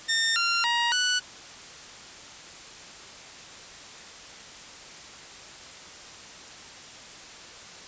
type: tone with pitch steps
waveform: 15% pulse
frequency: 1818 / 1383 / 946 / 1482 Hz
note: A#6 / F6 / A#5 / F#6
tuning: -44 / -17 / +25 / +2 cents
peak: -16 dBFS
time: 0.08-1.2 s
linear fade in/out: 20 ms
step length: 280 ms
effects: white hiss -44 dBFS RMS until 7.87 s + resampled to 16000 Hz